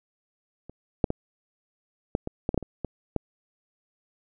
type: clicks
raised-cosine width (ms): 2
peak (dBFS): -28 / -6 / -13 / -10 / -17 / -11 / -13 / -8 / -23 / -16 / -11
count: 11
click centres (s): 0.696 / 1.042 / 1.104 / 2.151 / 2.274 / 2.491 / 2.544 / 2.577 / 2.627 / 2.847 / 3.163
effects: none